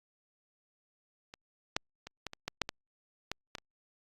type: clicks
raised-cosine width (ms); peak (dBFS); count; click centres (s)
0.2; -29 / -11 / -26 / -20 / -26 / -17 / -10 / -17 / -17 / -21 / -30; 11; 1.339 / 1.765 / 2.07 / 2.267 / 2.334 / 2.48 / 2.617 / 2.691 / 3.316 / 3.552 / 3.584
effects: Opus 48 kbps